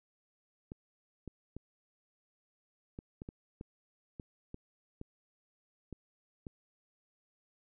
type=clicks; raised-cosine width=3 ms; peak=-30 dBFS; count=12; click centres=0.719 / 1.277 / 1.566 / 2.989 / 3.219 / 3.289 / 3.611 / 4.198 / 4.544 / 5.014 / 5.927 / 6.468 s; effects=none